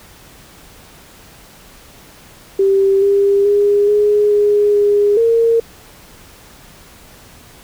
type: tone with pitch steps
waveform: sine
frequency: 390.6 / 399.4 / 408.2 / 416.1 / 413.3 / 410.1 / 459.7 Hz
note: G4 / G4 / G#4 / G#4 / G#4 / G#4 / A#4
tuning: -6 / +32 / -30 / +3 / -8 / -22 / -24 cents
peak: -9 dBFS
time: 2.59-5.6 s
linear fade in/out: 5 ms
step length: 430 ms
effects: pink hiss -42 dBFS RMS until 7.63 s